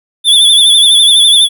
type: tone with vibrato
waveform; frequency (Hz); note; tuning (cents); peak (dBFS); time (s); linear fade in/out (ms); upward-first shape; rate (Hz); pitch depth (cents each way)
square; 3475; A7; -22; -4; 0.24-1.49; 50; sine; 12; 60
effects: none